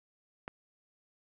click, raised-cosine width 0.5 ms, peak -24 dBFS, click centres 0.479 s, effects none

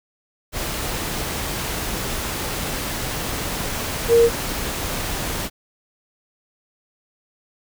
sine tone in noise, 466.2 Hz, A#4, in tune, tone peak -10 dBFS, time 4.08-4.3 s, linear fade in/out 50 ms, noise pink, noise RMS -26 dBFS, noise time 0.52-5.5 s, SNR +13 dB, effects none

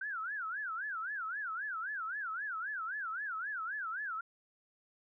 sine tone with vibrato, 1491 Hz, F#6, 13 cents sharp, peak -36 dBFS, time 0.01-4.21 s, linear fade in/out 5 ms, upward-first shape sine, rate 3.8 Hz, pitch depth 260 cents each way, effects none

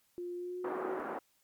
sine tone with pitch glide, 352.6 to 372.7 Hz, F4 to F#4, +17 to +13 cents, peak -37 dBFS, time 0.18-1 s, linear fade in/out 0 ms, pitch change +96 cents, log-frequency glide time 0.36-0.86 s
pink band-pass noise, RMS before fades -39 dBFS, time 0.64-1.19 s, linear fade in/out 5 ms, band 280 to 1400 Hz, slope 24 dB/octave
effects white hiss -72 dBFS RMS until 1.43 s + MP3 96 kbps

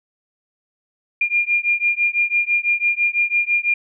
sine beating tone pair, 2405 / 2411 Hz, D7 / D7, +41 / +45 cents, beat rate 6 Hz, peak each -19 dBFS, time 1.21-3.74 s, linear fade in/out 5 ms, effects none

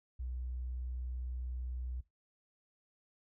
triangle tone with tanh clipping, 62.2 Hz, B1, 13 cents sharp, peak -37 dBFS, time 0.19-2.01 s, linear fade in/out 10 ms, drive 3 dB, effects noise-tail reverb RT60 0.2 s tail -19 dB re dry

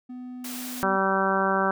triangle tone, 250 Hz, B3, 21 cents sharp, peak -33 dBFS, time 0.09-0.97 s, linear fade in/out 10 ms
white high-pass noise, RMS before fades -37 dBFS, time 0.44-0.83 s, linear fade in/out 5 ms, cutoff 320 Hz, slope 24 dB/octave
harmonic tone, 192.9 Hz, G3, 28 cents flat, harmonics 1 / 2 / 3 / 4 / 5 / 6 / 7 / 8, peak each -29 / -29 / -29 / -29 / -29 / -29 / -29 / -29 dBFS, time 0.83-1.71 s, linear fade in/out 0 ms
effects none

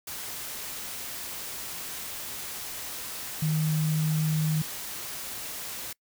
sine tone in noise, 155.56 Hz, D#3, in tune, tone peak -23 dBFS, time 3.42-4.62 s, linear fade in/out 5 ms, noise white, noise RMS -37 dBFS, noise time 0.07-5.93 s, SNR +11 dB, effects noise-tail reverb RT60 0.1 s tail -25 dB re dry

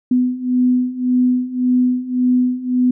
sine beating tone pair, 249.3 / 251.1 Hz, B3 / B3, +16 / +29 cents, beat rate 1.8 Hz, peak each -18 / -15 dBFS, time 0.11-2.91 s, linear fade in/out 5 ms, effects none

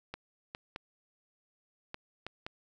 clicks, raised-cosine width 0.3 ms, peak -23 dBFS, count 6, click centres 0.14 / 0.549 / 0.761 / 1.944 / 2.266 / 2.465 s, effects none

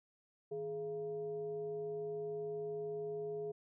sine tone with frequency modulation, 419.6 Hz, G#4, 18 cents sharp, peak -38 dBFS, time 0.51-3.52 s, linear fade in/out 10 ms, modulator 262 Hz, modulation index 0.45, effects none

